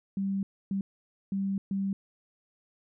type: tone bursts at uneven times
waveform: sine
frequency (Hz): 195.5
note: G3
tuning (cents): -4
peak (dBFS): -27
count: 4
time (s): 0.17-0.43 / 0.71-0.81 / 1.32-1.58 / 1.71-1.93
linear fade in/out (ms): 2
effects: none